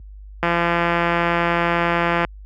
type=click train; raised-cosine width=0.5 ms; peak=-4 dBFS; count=312; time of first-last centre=0.43-2.249 s; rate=171 Hz; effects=added 50 Hz sine -27 dBFS peak until 2.45 s + high-pass 80 Hz 12 dB/octave